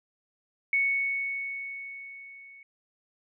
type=tone with level ramp; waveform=sine; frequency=2217 Hz; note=C#7; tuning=in tune; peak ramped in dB=-21 to -48 dBFS; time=0.73-2.63 s; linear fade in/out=2 ms; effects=none